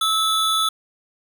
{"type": "tone pair together", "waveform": "square", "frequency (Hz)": [1302, 3476], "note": ["E6", "A7"], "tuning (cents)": [-22, -22], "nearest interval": "octave + perfect fourth", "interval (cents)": 1700, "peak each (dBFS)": -21, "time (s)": [0.01, 0.69], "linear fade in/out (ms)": 5, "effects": []}